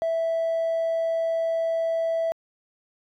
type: tone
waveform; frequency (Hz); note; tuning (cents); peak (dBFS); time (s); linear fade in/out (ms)
triangle; 658; E5; -3; -19; 0.02-2.32; 0
effects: tanh soft clip ceiling -18 dBFS